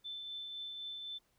sine tone with tremolo, 3530 Hz, A7, 5 cents sharp, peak -40 dBFS, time 0.04-1.19 s, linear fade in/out 20 ms, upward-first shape triangle, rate 3.9 Hz, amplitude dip 30%, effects pink hiss -75 dBFS RMS until 1.38 s

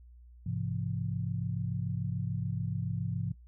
sine chord, F minor, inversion first, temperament equal with one note detuned, 103.83 / 130.81 / 170.43 Hz, Ab2 / C3 / F3, 0 / 0 / -42 cents, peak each -35 / -35 / -36 dBFS, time 0.46-3.32 s, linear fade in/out 5 ms, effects noise-tail reverb RT60 0.1 s tail -20 dB re dry + added 60 Hz sine -51 dBFS peak until 3.47 s

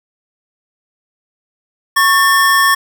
square tone pair together, 1105.9 / 1789 Hz, C#6 / A6, -4 / +28 cents, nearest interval minor sixth, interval 832 cents, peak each -12 dBFS, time 1.96-2.75 s, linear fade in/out 10 ms, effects none

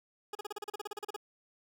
20% pulse tone bursts, 415.3 Hz, G#4, in tune, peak -32 dBFS, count 15, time 0.33-1.164 s, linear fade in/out 5 ms, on 22 ms, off 36 ms, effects none

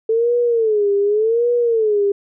sine tone with vibrato, 440 Hz, A4, in tune, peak -13 dBFS, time 0.09-2.12 s, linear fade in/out 5 ms, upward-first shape sine, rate 0.87 Hz, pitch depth 160 cents each way, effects none

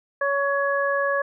harmonic tone, 560 Hz, C#5, 18 cents sharp, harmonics 1 / 2 / 3, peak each -23 / -26 / -25 dBFS, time 0.21-1.22 s, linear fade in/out 5 ms, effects none

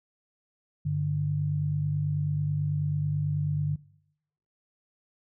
sine tone pair together, 98.71 / 147.9 Hz, G2 / D3, +13 / +13 cents, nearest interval perfect fifth, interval 700 cents, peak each -32 / -26 dBFS, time 0.85-3.76 s, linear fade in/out 10 ms, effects noise-tail reverb RT60 0.8 s tail -22 dB re dry

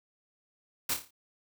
white noise with echo, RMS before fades -30 dBFS, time 0.89-0.94 s, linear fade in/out 5 ms, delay 28 ms, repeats 6, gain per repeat -6 dB, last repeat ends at 1.108 s, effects none

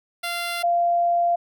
10% pulse / sine tone pair in turn, 692 / 692 Hz, F5 / F5, -16 / -16 cents, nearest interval unison, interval 0 cents, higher neither, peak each -17 dBFS, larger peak neither, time 0.23-0.63 / 0.63-1.36 s, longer second, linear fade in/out 10 ms, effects none

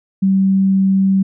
sine tone, 192.7 Hz, G3, 29 cents flat, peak -10 dBFS, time 0.22-1.23 s, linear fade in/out 10 ms, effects none

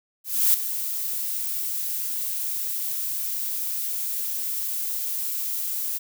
violet noise with ADSR envelope, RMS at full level -17 dBFS, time 0.24-5.99 s, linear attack 300 ms, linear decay 4 ms, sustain -11 dB, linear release 23 ms, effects none

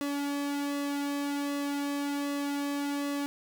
sawtooth tone with flanger, 284.9 Hz, C#4, 48 cents sharp, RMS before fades -32 dBFS, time 0.01-3.26 s, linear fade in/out 0 ms, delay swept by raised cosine 1.3 to 2.1 ms, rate 1.3 Hz, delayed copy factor -0.65, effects none

